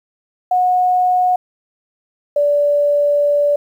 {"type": "tone pair in turn", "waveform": "sine", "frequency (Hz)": [729, 580.6], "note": ["F#5", "D5"], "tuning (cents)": [-26, -20], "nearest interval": "major third", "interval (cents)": 394, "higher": "first", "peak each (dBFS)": -11, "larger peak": "neither", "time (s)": [[0.51, 1.36], [2.36, 3.56]], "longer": "second", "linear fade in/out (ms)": 5, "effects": ["8-bit"]}